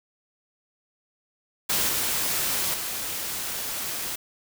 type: noise with level steps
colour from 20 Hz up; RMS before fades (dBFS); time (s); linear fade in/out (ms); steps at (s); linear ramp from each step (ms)
white; -24 / -26 / -31; 1.69-4.16; 10; 1.89 / 2.74; 2
effects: none